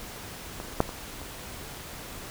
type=clicks; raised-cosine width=1 ms; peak=-20 / -6 / -23 / -26 dBFS; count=4; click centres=0.601 / 0.804 / 0.892 / 1.216 s; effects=pink hiss -41 dBFS RMS until 2.3 s